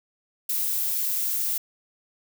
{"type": "noise", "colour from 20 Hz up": "violet", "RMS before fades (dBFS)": -26, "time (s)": [0.49, 1.58], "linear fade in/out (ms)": 5, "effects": []}